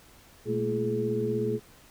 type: tone cluster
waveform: sine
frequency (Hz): 120.2 / 213.9 / 230.3 / 343.2 / 422.9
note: B2 / A3 / A#3 / F4 / G#4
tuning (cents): -46 / -49 / -21 / -30 / +31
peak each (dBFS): -33 / -35 / -34 / -35 / -28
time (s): 0.45-1.6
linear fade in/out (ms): 50
effects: pink hiss -55 dBFS RMS until 1.9 s